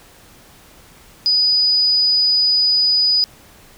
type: tone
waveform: sine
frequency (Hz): 4960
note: D#8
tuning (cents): -6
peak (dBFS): -12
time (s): 1.26-3.24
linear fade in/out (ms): 0
effects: pink hiss -46 dBFS RMS until 3.77 s